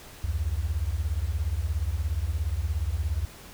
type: beating tone pair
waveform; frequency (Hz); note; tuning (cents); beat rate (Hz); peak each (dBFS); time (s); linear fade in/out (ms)
sine; 67.9 / 84.9; C#2 / F2; -35 / -48; 17; -28; 0.24-3.25; 0
effects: pink hiss -47 dBFS RMS until 3.53 s